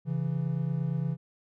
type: tone pair together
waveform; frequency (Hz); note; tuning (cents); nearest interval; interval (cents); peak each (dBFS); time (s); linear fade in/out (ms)
triangle; 137.2 / 165.9; C#3 / E3; -17 / +11; minor third; 328; -28 / -28; 0.05-1.17; 50
effects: none